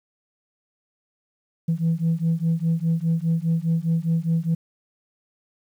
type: beating tone pair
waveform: sine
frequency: 162.4 / 167.3 Hz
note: E3 / E3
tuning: -26 / +26 cents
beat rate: 4.9 Hz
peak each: -21 dBFS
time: 1.68-4.55 s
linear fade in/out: 10 ms
effects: tanh soft clip ceiling -15 dBFS + 9-bit